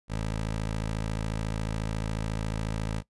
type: tone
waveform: 15% pulse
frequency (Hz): 54.1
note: A1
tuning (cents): -29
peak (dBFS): -23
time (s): 0.08-3.03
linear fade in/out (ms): 50
effects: noise-tail reverb RT60 0.1 s tail -19 dB re dry + resampled to 24000 Hz